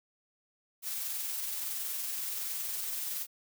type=noise with amplitude modulation; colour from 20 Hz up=blue; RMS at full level=-35 dBFS; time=0.82-3.27 s; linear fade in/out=50 ms; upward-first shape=sine; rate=21.4 Hz; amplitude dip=25%; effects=none